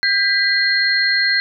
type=tone cluster; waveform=sine; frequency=1603 / 1982 / 4221 Hz; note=G6 / B6 / C8; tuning=+38 / +6 / +14 cents; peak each=-18 dBFS; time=0.03-1.4 s; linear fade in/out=0 ms; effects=none